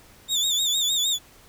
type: tone with vibrato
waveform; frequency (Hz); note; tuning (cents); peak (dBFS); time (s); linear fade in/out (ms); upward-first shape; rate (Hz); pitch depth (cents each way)
30% pulse; 3599; A7; +38; -18; 0.28-1.19; 50; sine; 6.5; 88
effects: pink hiss -52 dBFS RMS until 1.48 s